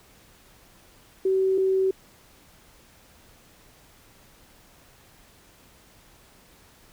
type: tone pair in turn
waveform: sine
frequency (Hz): 381 / 381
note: G4 / G4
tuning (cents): -49 / -49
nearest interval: unison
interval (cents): 0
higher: neither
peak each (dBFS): -19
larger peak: neither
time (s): 1.25-1.58 / 1.58-1.91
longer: neither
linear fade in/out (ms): 5
effects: pink hiss -55 dBFS RMS until 6.92 s